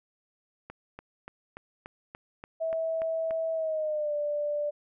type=click train; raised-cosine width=0.5 ms; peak=-26 dBFS; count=10; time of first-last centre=0.7-3.309 s; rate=3.45 Hz
type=tone with pitch glide; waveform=sine; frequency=650 to 589.2 Hz; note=E5 to D5; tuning=-24 to +6 cents; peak=-27 dBFS; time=2.6-4.71 s; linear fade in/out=20 ms; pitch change=-170 cents; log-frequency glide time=3.53-4.14 s
effects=none